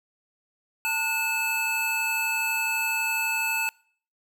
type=tone cluster; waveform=square; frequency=895 / 1452 / 2613 Hz; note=A5 / F#6 / E7; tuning=+29 / -33 / -16 cents; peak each=-33 / -34 / -26 dBFS; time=0.85-3.69 s; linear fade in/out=0 ms; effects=noise-tail reverb RT60 0.5 s tail -24 dB re dry